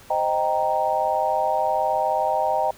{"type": "chord", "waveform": "sine", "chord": "C minor seventh", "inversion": "none", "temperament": "equal", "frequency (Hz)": [523.3, 622.3, 784, 932.3], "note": ["C5", "Eb5", "G5", "Bb5"], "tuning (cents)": [0, 0, 0, 0], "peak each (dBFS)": [-29, -24, -23, -25], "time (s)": [0.1, 2.71], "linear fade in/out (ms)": 5, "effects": ["pink hiss -48 dBFS RMS until 2.77 s"]}